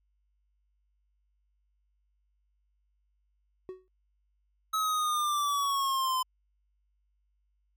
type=tone with exponential decay; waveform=triangle; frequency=372.3 Hz; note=F#4; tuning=11 cents sharp; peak=-32 dBFS; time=3.69-3.88 s; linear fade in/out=0 ms; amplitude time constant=41 ms
type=linear sweep; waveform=square; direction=down; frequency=1289 to 1021 Hz; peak=-27 dBFS; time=4.73-6.23 s; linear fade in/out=10 ms
effects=added 50 Hz sine -70 dBFS peak until 7.76 s + MP3 96 kbps